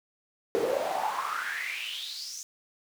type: noise with high-pass filter sweep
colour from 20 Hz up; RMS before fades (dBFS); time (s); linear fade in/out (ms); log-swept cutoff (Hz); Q
brown; -32; 0.55-2.43; 0; 400 to 6500; 7.5
effects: none